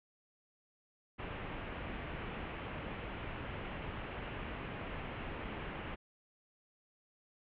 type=low-pass noise; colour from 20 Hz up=pink; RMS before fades=-43 dBFS; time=1.18-5.96 s; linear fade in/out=20 ms; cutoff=3000 Hz; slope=48 dB/octave; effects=none